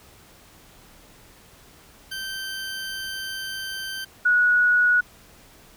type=tone pair in turn; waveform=20% pulse / sine; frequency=1555 / 1461.8 Hz; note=G6 / F#6; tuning=-14 / -21 cents; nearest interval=minor second; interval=107 cents; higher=first; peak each=-25 / -15 dBFS; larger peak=second; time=2.11-4.05 / 4.25-5.01 s; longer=first; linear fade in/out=10 ms; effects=pink hiss -51 dBFS RMS until 5.76 s